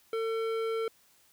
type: tone with hard clipping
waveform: sine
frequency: 450 Hz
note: A4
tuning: 39 cents sharp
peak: -31 dBFS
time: 0.13-0.88 s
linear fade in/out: 2 ms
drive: 13 dB
effects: white hiss -64 dBFS RMS until 1.32 s